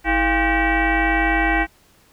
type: tone with frequency modulation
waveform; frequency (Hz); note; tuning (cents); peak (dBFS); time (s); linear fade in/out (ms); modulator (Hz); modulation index
sine; 798; G5; +31; -15; 0.04-1.67; 50; 374; 4
effects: pink hiss -55 dBFS RMS until 2.12 s